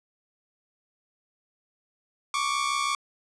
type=tone pair together; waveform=sawtooth; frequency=1108.7 / 1174.6 Hz; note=C#6 / D6; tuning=0 / 0 cents; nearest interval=minor second; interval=100 cents; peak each=-24 dBFS; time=2.34-2.95 s; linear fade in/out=2 ms; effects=resampled to 22050 Hz + 9-bit